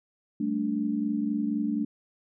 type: chord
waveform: sine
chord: G suspended second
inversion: none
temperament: equal with one note detuned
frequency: 196 / 220 / 290.8 Hz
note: G3 / A3 / D4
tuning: 0 / 0 / -17 cents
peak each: -34 / -28 / -29 dBFS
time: 0.4-1.85 s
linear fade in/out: 5 ms
effects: none